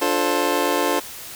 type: chord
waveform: 25% pulse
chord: D minor seventh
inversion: none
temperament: just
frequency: 293.7 / 352.4 / 440.5 / 528.6 Hz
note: D4 / F4 / A4 / C5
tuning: 0 / +16 / +2 / +18 cents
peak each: -21 dBFS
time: 0.01-1 s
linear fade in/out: 10 ms
effects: white hiss -36 dBFS RMS until 1.35 s